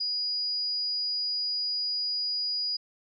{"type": "tone", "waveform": "sine", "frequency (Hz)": 4900, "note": "D#8", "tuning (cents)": -27, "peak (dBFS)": -27, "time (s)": [0, 2.77], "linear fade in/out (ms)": 10, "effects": []}